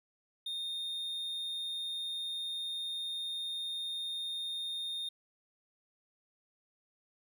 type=tone; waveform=triangle; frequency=3665 Hz; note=A#7; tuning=30 cents flat; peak=-34 dBFS; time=0.46-5.09 s; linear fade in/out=5 ms; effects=none